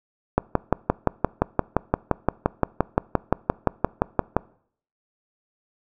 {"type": "click train", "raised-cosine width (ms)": 1, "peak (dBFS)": -3, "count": 24, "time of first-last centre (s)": [0.38, 4.366], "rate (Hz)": 5.77, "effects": ["noise-tail reverb RT60 0.6 s tail -23 dB re dry"]}